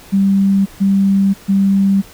sine tone bursts, 196 Hz, G3, in tune, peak -9 dBFS, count 3, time 0.12-2.02 s, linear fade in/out 20 ms, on 540 ms, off 140 ms, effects pink hiss -40 dBFS RMS until 2.13 s

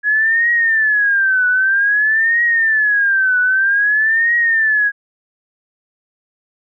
sine tone with vibrato, 1676 Hz, G#6, 15 cents sharp, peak -11 dBFS, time 0.03-4.92 s, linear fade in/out 50 ms, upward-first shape triangle, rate 0.52 Hz, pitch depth 220 cents each way, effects none

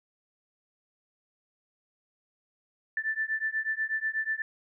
sine beating tone pair, 1760 / 1768.2 Hz, A6 / A6, 0 / +8 cents, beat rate 8.2 Hz, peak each -31 / -31 dBFS, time 2.97-4.42 s, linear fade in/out 2 ms, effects none

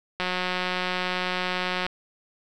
click train, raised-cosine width 0.3 ms, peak -11 dBFS, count 304, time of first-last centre 0.2-1.865 s, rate 182 Hz, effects none

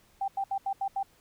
sine tone bursts at uneven times, 785 Hz, G5, 2 cents sharp, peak -27 dBFS, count 6, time 0.21-0.28 / 0.37-0.44 / 0.51-0.58 / 0.66-0.73 / 0.81-0.88 / 0.96-1.03 s, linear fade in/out 5 ms, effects pink hiss -63 dBFS RMS until 1.2 s

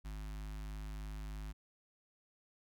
square tone with notch filter, 51.6 Hz, G#1, 10 cents flat, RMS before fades -44 dBFS, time 0.04-1.53 s, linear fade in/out 20 ms, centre 480 Hz, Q 0.98, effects none

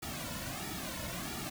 pink noise with flanger, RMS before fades -40 dBFS, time 0.02-1.5 s, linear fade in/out 10 ms, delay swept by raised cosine 1.9 to 2.53 ms, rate 1.5 Hz, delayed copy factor -0.85, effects none

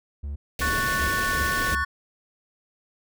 triangle tone bursts, 71.6 Hz, D2, 43 cents flat, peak -27 dBFS, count 5, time 0.23-1.84 s, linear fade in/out 10 ms, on 130 ms, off 240 ms
pink band-stop noise, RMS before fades -30 dBFS, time 0.59-1.75 s, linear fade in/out 2 ms, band 720 to 1800 Hz, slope 48 dB/octave
triangle chord, F# minor, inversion second, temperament just, 1110 / 1480 / 1776 Hz, C#6 / F#6 / A6, +2 / 0 / +16 cents, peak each -26 dBFS, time 0.61-1.85 s, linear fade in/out 10 ms
effects none

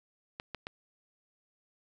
clicks, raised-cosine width 0.3 ms, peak -22 dBFS, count 3, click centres 0.399 / 0.547 / 0.669 s, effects none

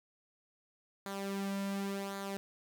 sawtooth tone with flanger, 197.2 Hz, G3, 11 cents sharp, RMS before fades -38 dBFS, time 1.06-2.37 s, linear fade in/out 0 ms, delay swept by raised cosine 0.36 to 2.46 ms, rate 0.9 Hz, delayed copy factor -0.6, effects none

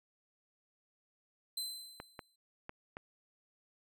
sawtooth tone with exponential decay, 4063 Hz, B7, 48 cents sharp, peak -32 dBFS, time 1.57-2.36 s, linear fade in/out 5 ms, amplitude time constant 170 ms
clicks, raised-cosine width 0.5 ms, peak -28 dBFS, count 4, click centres 2.001 / 2.192 / 2.694 / 2.969 s
effects none

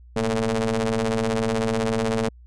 sawtooth ring-modulated tone, 110 Hz, A2, in tune, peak -14 dBFS, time 0.16-2.29 s, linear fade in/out 5 ms, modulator 338 Hz, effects added 60 Hz sine -44 dBFS peak until 2.46 s + resampled to 22050 Hz

